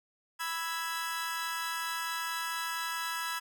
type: chord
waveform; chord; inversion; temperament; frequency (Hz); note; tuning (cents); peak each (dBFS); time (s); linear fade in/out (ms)
sawtooth; E major; second; equal; 987.8 / 1318.5 / 1661.2; B5 / E6 / G#6; 0 / 0 / 0; -34; 0.39-3.4; 20
effects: none